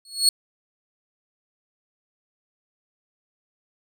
30% pulse tone with exponential growth, 4346 Hz, C#8, 35 cents flat, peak -8 dBFS, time 0.05-0.29 s, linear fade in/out 2 ms, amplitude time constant 52 ms, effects none

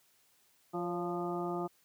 harmonic tone with a mistuned harmonic, 174.61 Hz, F3, in tune, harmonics 1 / 2 / 3 / 4 / 5 / 6 / 7, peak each -40 / -36 / -47 / -40 / -44 / -52 / -43 dBFS, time 0.73-1.68 s, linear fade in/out 20 ms, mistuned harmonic 3, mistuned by +82 cents, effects white hiss -69 dBFS RMS until 1.84 s + high-pass 60 Hz 12 dB/octave

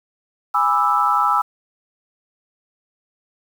sine chord, E dominant seventh, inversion first, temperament just, 824.1 / 988.9 / 1186.7 / 1318.5 Hz, G#5 / B5 / D6 / E6, -14 / +2 / +18 / 0 cents, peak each -21 / -21 / -23 / -17 dBFS, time 0.54-1.42 s, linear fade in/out 10 ms, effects 7-bit

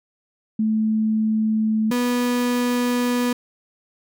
sine / 35% pulse tone pair in turn, 218.1 / 244.9 Hz, A3 / B3, -15 / -14 cents, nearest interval major second, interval 201 cents, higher second, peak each -17 dBFS, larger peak neither, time 0.59-1.91 / 1.91-3.33 s, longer second, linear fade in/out 5 ms, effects none

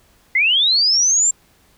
sine linear sweep, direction up, 2000 to 7459 Hz, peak -12 dBFS, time 0.35-1.31 s, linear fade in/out 5 ms, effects pink hiss -55 dBFS RMS until 1.77 s

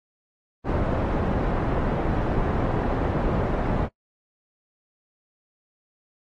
pink low-pass noise, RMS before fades -24 dBFS, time 0.64-3.89 s, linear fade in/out 50 ms, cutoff 890 Hz, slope 12 dB/octave, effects noise-tail reverb RT60 0.1 s tail -22 dB re dry + AAC 32 kbps

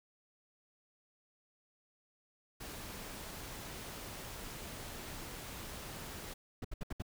pink noise, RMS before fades -46 dBFS, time 2.6-6.34 s, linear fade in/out 10 ms
brown noise bursts, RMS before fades -38 dBFS, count 5, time 6.62-7.022 s, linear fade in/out 5 ms, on 26 ms, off 68 ms
effects none

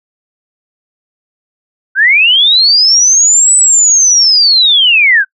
sine linear two-way sweep, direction up then down, 1489 to 8040 to 1489 Hz, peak -4 dBFS, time 1.95-5.25 s, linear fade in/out 50 ms, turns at 3.56 s, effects noise-tail reverb RT60 0.1 s tail -25 dB re dry

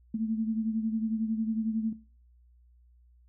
sine beating tone pair, 220 / 231 Hz, A3 / A#3, 0 / -16 cents, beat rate 11 Hz, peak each -29 / -34 dBFS, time 0.14-1.93 s, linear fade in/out 5 ms, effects noise-tail reverb RT60 0.4 s tail -18 dB re dry + added 60 Hz sine -57 dBFS peak until 3.28 s

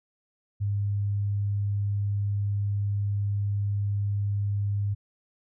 sine tone, 101.4 Hz, G#2, 41 cents flat, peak -24 dBFS, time 0.6-4.95 s, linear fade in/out 20 ms, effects none

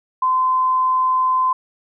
sine tone, 1029 Hz, C6, 29 cents flat, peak -14 dBFS, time 0.22-1.53 s, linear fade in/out 5 ms, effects none

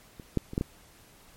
clicks, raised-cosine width 3 ms, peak -29 / -11 / -25 / -13 / -15 dBFS, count 5, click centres 0.198 / 0.373 / 0.534 / 0.579 / 0.611 s, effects pink hiss -56 dBFS RMS until 1.36 s + MP3 64 kbps

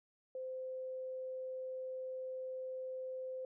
sine tone, 517 Hz, C5, 21 cents flat, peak -40 dBFS, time 0.35-3.45 s, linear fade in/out 2 ms, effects none

